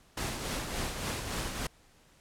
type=noise with tremolo; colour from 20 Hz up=pink; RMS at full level=-33 dBFS; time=0.17-1.67 s; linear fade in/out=5 ms; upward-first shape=triangle; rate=3.5 Hz; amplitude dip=50%; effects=pink hiss -62 dBFS RMS until 2.2 s + low-pass 11000 Hz 12 dB/octave